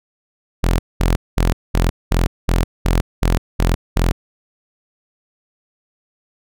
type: tone bursts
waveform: sawtooth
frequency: 43.06 Hz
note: F1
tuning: 24 cents flat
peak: -9 dBFS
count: 10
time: 0.63-4.12 s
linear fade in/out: 10 ms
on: 160 ms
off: 210 ms
effects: none